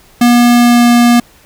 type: tone with pitch glide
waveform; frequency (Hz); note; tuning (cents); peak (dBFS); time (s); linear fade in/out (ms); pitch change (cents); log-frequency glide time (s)
square; 240.5 to 239.1; B3 to A#3; -46 to +44; -5; 0.21-1.2; 5; -10; 0.54-0.88
effects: pink hiss -44 dBFS RMS until 1.45 s